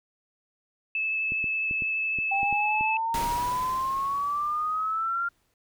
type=tone with vibrato; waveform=sine; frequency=2612 Hz; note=E7; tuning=17 cents flat; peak=-25 dBFS; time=0.95-2.97 s; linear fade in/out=2 ms; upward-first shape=sine; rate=12 Hz; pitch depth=11 cents each way
type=clicks; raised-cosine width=3 ms; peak=-26 dBFS; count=8; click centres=1.321 / 1.442 / 1.711 / 1.822 / 2.187 / 2.431 / 2.527 / 2.81 s
type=exponential sweep; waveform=sine; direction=up; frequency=784 to 1398 Hz; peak=-25 dBFS; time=2.31-5.29 s; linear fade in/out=10 ms
type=noise with exponential decay; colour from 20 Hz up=pink; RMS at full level=-32 dBFS; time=3.14-5.54 s; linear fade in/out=2 ms; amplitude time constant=520 ms
effects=none